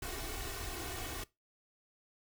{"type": "noise with comb filter", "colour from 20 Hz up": "pink", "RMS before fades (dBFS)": -41, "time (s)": [0.02, 1.24], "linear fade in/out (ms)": 5, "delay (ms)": 2.7, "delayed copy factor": 1, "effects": ["noise-tail reverb RT60 0.2 s tail -20 dB re dry"]}